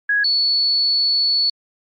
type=tone pair in turn; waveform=sine; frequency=1663 / 4427 Hz; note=G#6 / C#8; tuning=+2 / -3 cents; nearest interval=octave + perfect fourth; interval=1695 cents; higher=second; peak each=-14 dBFS; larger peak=neither; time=0.09-0.24 / 0.24-1.5 s; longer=second; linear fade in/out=5 ms; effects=MP3 48 kbps